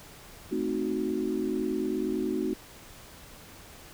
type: chord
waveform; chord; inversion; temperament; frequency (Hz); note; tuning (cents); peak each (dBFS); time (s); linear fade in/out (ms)
sine; A diminished seventh; none; equal; 220 / 261.6 / 311.1 / 370; A3 / C4 / Eb4 / Gb4; 0 / 0 / 0 / 0; -34 / -33 / -32 / -31; 0.51-2.54; 10
effects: pink hiss -49 dBFS RMS until 3.93 s